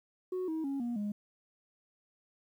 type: tone with pitch steps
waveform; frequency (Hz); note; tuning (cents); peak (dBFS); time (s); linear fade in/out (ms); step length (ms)
sine; 368.3 / 318.8 / 275.9 / 238.8 / 206.7; F#4 / D#4 / C#4 / A#3 / G#3; -8 / +42 / -8 / +42 / -8; -30; 0.32-1.12; 5; 160
effects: tanh soft clip ceiling -31 dBFS + 11-bit